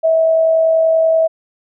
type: tone with amplitude modulation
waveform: sine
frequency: 648 Hz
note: E5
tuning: 30 cents flat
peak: -8 dBFS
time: 0.03-1.28 s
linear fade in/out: 20 ms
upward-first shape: sine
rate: 50.4 Hz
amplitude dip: 30%
effects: none

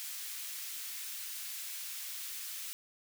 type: high-pass noise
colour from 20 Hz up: white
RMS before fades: -42 dBFS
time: 0-2.73 s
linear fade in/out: 0 ms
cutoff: 1900 Hz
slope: 12 dB/octave
effects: none

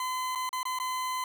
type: tone with dropouts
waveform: 40% pulse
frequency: 1021 Hz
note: C6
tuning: 43 cents flat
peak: -29 dBFS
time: 0-1.24 s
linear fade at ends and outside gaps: 2 ms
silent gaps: 0.351-0.356 / 0.492-0.529 / 0.631-0.653 / 0.788-0.799 s
effects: none

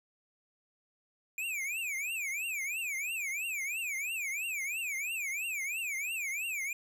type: tone with vibrato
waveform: square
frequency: 2411 Hz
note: D7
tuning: 45 cents sharp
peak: -34 dBFS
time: 1.38-6.73 s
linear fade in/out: 2 ms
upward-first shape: triangle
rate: 3 Hz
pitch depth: 270 cents each way
effects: none

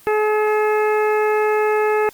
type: harmonic tone with a mistuned harmonic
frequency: 426 Hz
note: G#4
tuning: 44 cents sharp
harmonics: 1 / 2 / 3 / 4 / 5 / 6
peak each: -16 / -22 / -26 / -28 / -30 / -32 dBFS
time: 0.07-2.09 s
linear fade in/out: 0 ms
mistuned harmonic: 6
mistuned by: +23 cents
effects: white hiss -47 dBFS RMS until 2.13 s + Opus 32 kbps

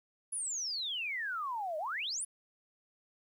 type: exponential two-way sweep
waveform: sine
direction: down then up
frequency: 10548 to 597 to 10548 Hz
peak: -34 dBFS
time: 0.32-2.25 s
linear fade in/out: 10 ms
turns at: 1.78 s
effects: 11-bit

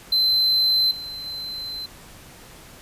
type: tone with level steps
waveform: triangle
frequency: 4075 Hz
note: C8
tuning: 47 cents flat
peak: -15 / -30 / -28 dBFS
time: 0.12-1.86 s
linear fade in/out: 5 ms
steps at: 0.91 / 1.26 s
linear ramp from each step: 2 ms
effects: pink hiss -45 dBFS RMS until 2.81 s + resampled to 32000 Hz

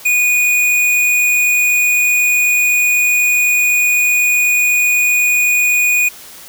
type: tone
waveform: square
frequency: 2463 Hz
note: D#7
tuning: 18 cents flat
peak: -11 dBFS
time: 0.05-6.09 s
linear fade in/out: 10 ms
effects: white hiss -36 dBFS RMS until 6.48 s

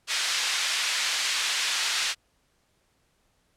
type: band-pass noise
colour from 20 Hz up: pink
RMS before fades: -27 dBFS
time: 0.07-2.15 s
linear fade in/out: 50 ms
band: 2100 to 6400 Hz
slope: 12 dB/octave
effects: pink hiss -69 dBFS RMS until 3.56 s + low-pass 11000 Hz 12 dB/octave

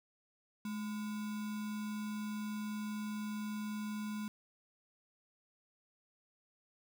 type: tone with sample-and-hold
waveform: sine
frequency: 212 Hz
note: G#3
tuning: 36 cents sharp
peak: -37 dBFS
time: 0.65-4.28 s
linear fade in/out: 2 ms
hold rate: 1225 Hz
effects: none

